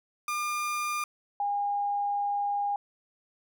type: tone pair in turn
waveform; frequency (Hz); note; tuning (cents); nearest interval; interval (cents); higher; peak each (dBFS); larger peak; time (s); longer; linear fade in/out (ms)
30% pulse / sine; 1204 / 812.5; D6 / G#5; +43 / -38; perfect fifth; 681; first; -26; neither; 0.28-1.04 / 1.4-2.76; second; 2
effects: none